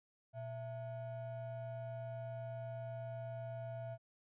triangle ring-modulated tone, 392 Hz, G4, in tune, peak -37 dBFS, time 0.33-3.98 s, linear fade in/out 50 ms, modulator 272 Hz, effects resampled to 8000 Hz

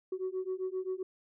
sine beating tone pair, 370 / 377.6 Hz, F#4 / F#4, 0 / +35 cents, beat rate 7.6 Hz, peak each -35 / -35 dBFS, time 0.12-1.03 s, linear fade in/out 5 ms, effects tanh soft clip ceiling -28 dBFS

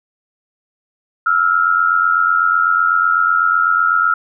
sine tone pair together, 1318.5 / 1406.5 Hz, E6 / F6, 0 / +12 cents, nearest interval minor second, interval 112 cents, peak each -14 dBFS, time 1.26-4.14 s, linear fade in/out 5 ms, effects none

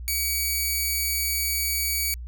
5% pulse tone, 2270 Hz, C#7, 41 cents sharp, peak -14 dBFS, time 0.08-2.14 s, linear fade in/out 0 ms, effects added 60 Hz sine -33 dBFS peak until 2.27 s

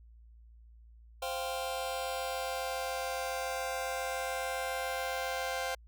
sawtooth chord, C suspended fourth, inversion none, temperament just, 523.3 / 697.7 / 784.9 Hz, C5 / F5 / G5, 0 / -2 / +2 cents, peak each -33 / -35 / -35 dBFS, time 1.22-5.75 s, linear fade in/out 5 ms, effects added 57 Hz sine -53 dBFS peak until 5.87 s

